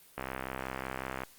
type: click train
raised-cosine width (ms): 0.5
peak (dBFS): -20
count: 70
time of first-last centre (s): 0.18-1.235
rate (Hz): 65.4
effects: white hiss -58 dBFS RMS until 1.38 s + Opus 32 kbps